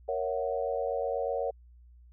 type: chord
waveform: sine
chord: F# dominant seventh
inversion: first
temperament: equal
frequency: 466.2 / 554.4 / 659.3 / 740 Hz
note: A#4 / C#5 / E5 / F#5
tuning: 0 / 0 / 0 / 0 cents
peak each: -33 / -32 / -37 / -36 dBFS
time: 0.08-1.51 s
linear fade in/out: 10 ms
effects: added 60 Hz sine -52 dBFS peak until 2.12 s